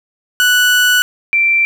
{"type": "tone pair in turn", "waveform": ["30% pulse", "sine"], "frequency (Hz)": [1480, 2349], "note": ["F#6", "D7"], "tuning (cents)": [0, 0], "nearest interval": "minor sixth", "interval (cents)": 800, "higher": "second", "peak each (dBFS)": [-6, -9], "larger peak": "first", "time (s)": [[0.4, 1.02], [1.33, 1.65]], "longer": "first", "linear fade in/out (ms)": 0, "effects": ["8-bit"]}